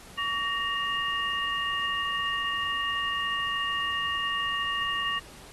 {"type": "tone cluster", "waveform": "sine", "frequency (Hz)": [1135, 1857, 2828], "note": ["C#6", "A#6", "F7"], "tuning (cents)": [41, -7, 21], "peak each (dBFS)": -31, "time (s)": [0.17, 5.2], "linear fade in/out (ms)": 20, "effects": ["pink hiss -49 dBFS RMS until 5.52 s", "AAC 32 kbps"]}